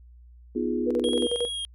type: chord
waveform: sine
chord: F half-diminished seventh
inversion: second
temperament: equal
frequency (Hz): 246.9 / 311.1 / 349.2 / 415.3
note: Cb4 / Eb4 / F4 / Ab4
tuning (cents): 0 / 0 / 0 / 0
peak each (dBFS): -28 / -32 / -29 / -31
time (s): 0.55-1.27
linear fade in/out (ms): 10
type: tone with tremolo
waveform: sine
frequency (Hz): 481.6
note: B4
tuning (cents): -44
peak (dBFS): -23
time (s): 0.86-1.49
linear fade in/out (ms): 20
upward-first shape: square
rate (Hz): 11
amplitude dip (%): 80
type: tone with vibrato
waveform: square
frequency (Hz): 3266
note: G#7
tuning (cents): -30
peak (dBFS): -30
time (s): 1.04-1.65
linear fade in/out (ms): 0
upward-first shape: triangle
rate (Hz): 2.8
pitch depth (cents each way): 24
effects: added 60 Hz sine -47 dBFS peak until 1.74 s + resampled to 32000 Hz